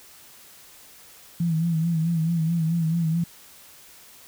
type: tone with vibrato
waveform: sine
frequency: 164.81 Hz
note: E3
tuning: in tune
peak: -20 dBFS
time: 1.4-3.24 s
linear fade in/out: 5 ms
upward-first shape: sine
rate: 4.6 Hz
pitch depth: 67 cents each way
effects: white hiss -49 dBFS RMS until 4.27 s